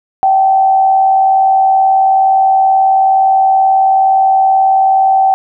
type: tone with frequency modulation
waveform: sine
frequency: 770 Hz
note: G5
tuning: 31 cents flat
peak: -6 dBFS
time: 0.23-5.34 s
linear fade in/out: 0 ms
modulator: 78.9 Hz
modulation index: 0.32
effects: none